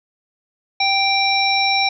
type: harmonic tone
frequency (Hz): 784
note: G5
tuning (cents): 0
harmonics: 1 / 3 / 5 / 7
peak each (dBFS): -19 / -19 / -21 / -22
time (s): 0.8-1.89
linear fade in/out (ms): 5
effects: none